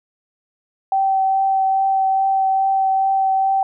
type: tone with vibrato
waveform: sine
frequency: 772 Hz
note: G5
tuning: 27 cents flat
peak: -14 dBFS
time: 0.92-3.63 s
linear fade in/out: 2 ms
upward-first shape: triangle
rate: 2.4 Hz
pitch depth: 12 cents each way
effects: none